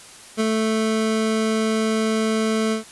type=tone with ADSR envelope; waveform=25% pulse; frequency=220 Hz; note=A3; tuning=in tune; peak=-13 dBFS; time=0.37-2.84 s; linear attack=33 ms; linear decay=20 ms; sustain=-2 dB; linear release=120 ms; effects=white hiss -43 dBFS RMS until 2.91 s + resampled to 24000 Hz